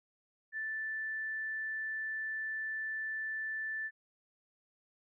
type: tone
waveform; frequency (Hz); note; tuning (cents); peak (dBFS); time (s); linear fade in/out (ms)
sine; 1760; A6; 0; -35; 0.52-3.91; 50
effects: none